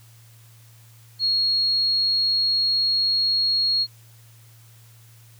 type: tone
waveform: sine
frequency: 4299 Hz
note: C8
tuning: 46 cents sharp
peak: -18 dBFS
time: 1.19-3.87 s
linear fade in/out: 50 ms
effects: added 114 Hz sine -48 dBFS peak until 5.39 s + white hiss -55 dBFS RMS until 5.39 s